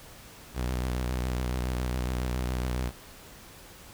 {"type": "tone with vibrato", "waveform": "sawtooth", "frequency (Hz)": 62.3, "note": "B1", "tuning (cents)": 16, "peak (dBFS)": -24, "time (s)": [0.54, 2.92], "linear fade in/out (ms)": 50, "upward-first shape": "sine", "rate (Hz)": 7.2, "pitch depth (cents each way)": 53, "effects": ["pink hiss -49 dBFS RMS until 3.93 s"]}